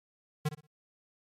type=tone with echo; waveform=square; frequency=151.2 Hz; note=D#3; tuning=49 cents flat; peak=-27 dBFS; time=0.45-0.49 s; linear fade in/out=10 ms; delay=60 ms; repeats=3; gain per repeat=-12 dB; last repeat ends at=0.67 s; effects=MP3 64 kbps